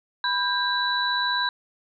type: tone cluster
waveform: sine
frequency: 990 / 1594 / 3947 Hz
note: B5 / G6 / B7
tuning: +4 / +28 / -2 cents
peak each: -26 dBFS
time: 0.24-1.49 s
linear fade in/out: 2 ms
effects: none